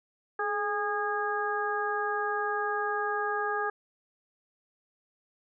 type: harmonic tone with a mistuned harmonic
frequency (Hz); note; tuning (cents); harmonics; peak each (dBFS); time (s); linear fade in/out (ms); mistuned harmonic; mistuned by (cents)
410; G#4; -22; 1 / 2 / 3 / 4; -33 / -33 / -33 / -33; 0.39-3.7; 5; 1; +50
effects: none